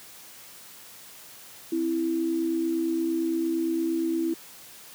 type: tone pair together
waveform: sine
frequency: 260.9 / 329.6 Hz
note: C4 / E4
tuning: -5 / 0 cents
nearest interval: major third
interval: 405 cents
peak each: -32 / -24 dBFS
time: 1.72-4.34 s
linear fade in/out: 5 ms
effects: white hiss -47 dBFS RMS until 4.94 s + high-pass 80 Hz 12 dB/octave